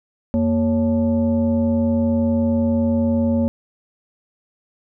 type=tone with frequency modulation; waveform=sine; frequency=233.1 Hz; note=A#3; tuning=in tune; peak=-15 dBFS; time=0.34-3.48 s; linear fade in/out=0 ms; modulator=321 Hz; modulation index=0.77; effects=none